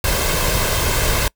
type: noise with comb filter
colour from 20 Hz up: pink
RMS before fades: -18 dBFS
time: 0.04-1.28 s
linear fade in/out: 2 ms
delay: 1.9 ms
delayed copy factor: +0.5
effects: noise-tail reverb RT60 0.1 s tail -25 dB re dry